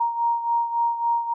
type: beating tone pair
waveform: sine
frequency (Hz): 935 / 938.6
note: A#5 / A#5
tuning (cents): +5 / +12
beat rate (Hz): 3.6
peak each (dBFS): -21 / -27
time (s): 0-1.34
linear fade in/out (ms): 10
effects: none